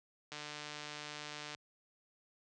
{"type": "click train", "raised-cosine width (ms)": 0.2, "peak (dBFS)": -27, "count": 184, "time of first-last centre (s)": [0.32, 1.548], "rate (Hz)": 149, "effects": ["high-pass 80 Hz 12 dB/octave", "resampled to 22050 Hz"]}